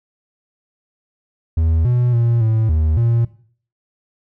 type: tone with pitch steps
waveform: triangle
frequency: 80.9 / 122.6 / 117.5 / 111 / 78.2 / 116.8 Hz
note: E2 / B2 / A#2 / A2 / D#2 / A#2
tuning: -32 / -12 / +14 / +16 / +9 / +4 cents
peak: -11 dBFS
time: 1.57-3.25 s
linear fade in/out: 5 ms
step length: 280 ms
effects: noise-tail reverb RT60 0.5 s tail -17 dB re dry